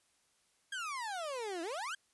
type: exponential two-way sweep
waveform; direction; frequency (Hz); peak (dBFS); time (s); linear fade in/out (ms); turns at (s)
30% pulse; down then up; 1642 to 321 to 1642; -35; 0.72-1.95; 5; 1.62
effects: white hiss -73 dBFS RMS until 2.13 s + resampled to 24000 Hz